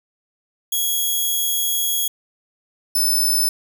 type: tone pair in turn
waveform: 5% pulse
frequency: 3322 / 5273 Hz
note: G#7 / E8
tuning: 0 / 0 cents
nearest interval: minor sixth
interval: 800 cents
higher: second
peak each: -10 dBFS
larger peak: neither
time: 0.72-2.08 / 2.95-3.49 s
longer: first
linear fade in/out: 5 ms
effects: none